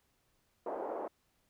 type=band-pass noise; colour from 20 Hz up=white; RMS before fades=-39 dBFS; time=0.66-1.08 s; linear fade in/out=5 ms; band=360 to 770 Hz; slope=24 dB/octave; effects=pink hiss -75 dBFS RMS until 1.49 s